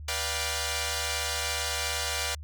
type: chord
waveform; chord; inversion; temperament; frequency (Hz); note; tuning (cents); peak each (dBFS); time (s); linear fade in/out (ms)
5% pulse; G dominant seventh; first; equal with one note detuned; 486.5 / 587.3 / 698.5 / 784; B4 / D5 / F5 / G5; -26 / 0 / 0 / 0; -23; 0.08-2.35; 5
effects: added 75 Hz sine -38 dBFS peak until 2.43 s